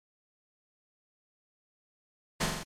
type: noise with echo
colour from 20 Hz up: pink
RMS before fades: -28 dBFS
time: 2.4-2.46 s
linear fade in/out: 10 ms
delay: 44 ms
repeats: 4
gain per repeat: -3 dB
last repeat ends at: 2.636 s
effects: low-pass 9000 Hz 12 dB/octave + MP3 64 kbps